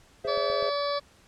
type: chord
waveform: triangle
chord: Ab augmented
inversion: none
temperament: equal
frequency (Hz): 415.3 / 523.3 / 659.3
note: Ab4 / C5 / E5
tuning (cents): 0 / 0 / 0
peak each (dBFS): -31 / -30 / -32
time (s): 0.24-0.7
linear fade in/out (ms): 10
type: click train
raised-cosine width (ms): 3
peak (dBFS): -33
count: 4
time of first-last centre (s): 0.25-0.626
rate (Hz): 7.98
type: harmonic tone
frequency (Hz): 573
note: D5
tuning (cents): -43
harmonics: 1 / 2 / 3 / 4 / 6 / 7 / 8 / 9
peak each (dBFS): -28 / -31 / -42 / -43 / -42 / -39 / -39 / -43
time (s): 0.27-1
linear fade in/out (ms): 20
effects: pink hiss -58 dBFS RMS until 1.27 s + low-pass 9000 Hz 12 dB/octave